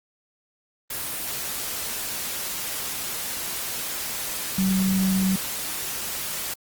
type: tone in noise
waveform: sine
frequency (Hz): 190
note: F#3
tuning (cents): +46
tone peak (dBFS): -19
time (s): 4.58-5.36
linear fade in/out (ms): 5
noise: white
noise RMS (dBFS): -30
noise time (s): 0.9-6.54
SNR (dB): +8
effects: Opus 24 kbps